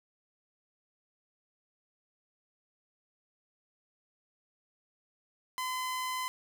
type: tone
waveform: sawtooth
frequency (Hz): 1021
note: C6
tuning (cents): -43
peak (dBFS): -29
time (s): 5.58-6.28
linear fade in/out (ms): 0
effects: none